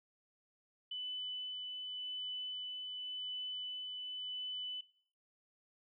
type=tone with tremolo; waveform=sine; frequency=2999 Hz; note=F#7; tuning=23 cents sharp; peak=-38 dBFS; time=0.91-4.81 s; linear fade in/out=5 ms; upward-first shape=sine; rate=0.9 Hz; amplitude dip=25%; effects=noise-tail reverb RT60 0.5 s tail -18 dB re dry